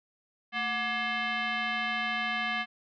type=tone with frequency modulation; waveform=sine; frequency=221.6 Hz; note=A3; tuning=13 cents sharp; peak=-28 dBFS; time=0.52-2.66 s; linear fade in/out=50 ms; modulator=953 Hz; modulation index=2.9; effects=none